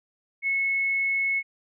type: tone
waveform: sine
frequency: 2192 Hz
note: C#7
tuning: 20 cents flat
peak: -22 dBFS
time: 0.42-1.43 s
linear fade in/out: 50 ms
effects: none